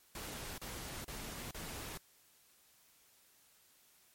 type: noise bursts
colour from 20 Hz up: pink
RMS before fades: -45 dBFS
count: 4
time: 0.15-1.975 s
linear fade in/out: 2 ms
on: 430 ms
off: 35 ms
effects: white hiss -67 dBFS RMS until 4.14 s + MP3 64 kbps